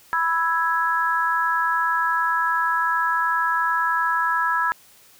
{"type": "chord", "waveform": "sine", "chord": "E major", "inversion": "second", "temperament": "equal", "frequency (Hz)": [987.8, 1318.5, 1661.2], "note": ["B5", "E6", "G#6"], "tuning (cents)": [0, 0, 0], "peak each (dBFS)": -23, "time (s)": [0.13, 4.72], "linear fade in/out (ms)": 0, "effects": ["white hiss -52 dBFS RMS until 5.19 s"]}